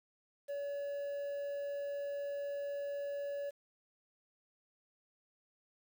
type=tone with quantisation; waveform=triangle; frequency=568 Hz; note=C#5; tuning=42 cents sharp; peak=-35 dBFS; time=0.48-3.51 s; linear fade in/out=20 ms; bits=10; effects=none